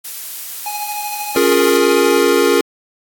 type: noise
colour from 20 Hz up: blue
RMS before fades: -27 dBFS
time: 0.04-1.78 s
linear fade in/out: 10 ms
type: tone with tremolo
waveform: square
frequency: 832 Hz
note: G#5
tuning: 3 cents sharp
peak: -21 dBFS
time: 0.66-2.18 s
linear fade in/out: 2 ms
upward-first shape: triangle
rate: 13 Hz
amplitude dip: 55%
type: chord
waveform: square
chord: Bb minor seventh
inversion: first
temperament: equal with one note detuned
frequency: 277.2 / 354.3 / 415.3 / 466.2 Hz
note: Db4 / F4 / Ab4 / Bb4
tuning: 0 / +25 / 0 / 0 cents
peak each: -19 / -17 / -16 / -16 dBFS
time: 1.36-2.61 s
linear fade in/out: 2 ms
effects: AAC 64 kbps